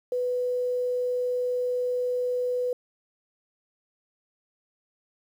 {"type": "tone", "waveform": "sine", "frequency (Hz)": 496.2, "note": "B4", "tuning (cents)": 8, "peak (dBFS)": -24, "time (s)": [0.12, 2.73], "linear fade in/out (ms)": 2, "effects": ["9-bit"]}